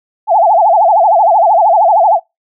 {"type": "tone with vibrato", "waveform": "sine", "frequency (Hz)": 761, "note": "F#5", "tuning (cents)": 48, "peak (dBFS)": -5, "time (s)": [0.27, 2.2], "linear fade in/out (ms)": 50, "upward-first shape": "sine", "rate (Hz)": 13, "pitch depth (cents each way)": 250, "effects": ["noise-tail reverb RT60 0.2 s tail -26 dB re dry"]}